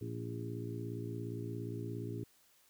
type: harmonic tone with a mistuned harmonic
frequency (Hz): 57.2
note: A#1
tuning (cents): -32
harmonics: 2 / 3 / 4 / 5 / 6 / 7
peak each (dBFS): -41 / -49 / -50 / -46 / -47 / -47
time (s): 0.01-2.24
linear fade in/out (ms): 5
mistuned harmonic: 7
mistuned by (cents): +33
effects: white hiss -68 dBFS RMS until 2.69 s